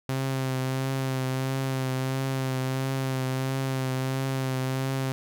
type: tone with vibrato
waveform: sawtooth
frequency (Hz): 132.1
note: C3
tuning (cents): +17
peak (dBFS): -22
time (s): 0.09-5.12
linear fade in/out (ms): 0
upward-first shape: triangle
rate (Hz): 1.5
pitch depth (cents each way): 30
effects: none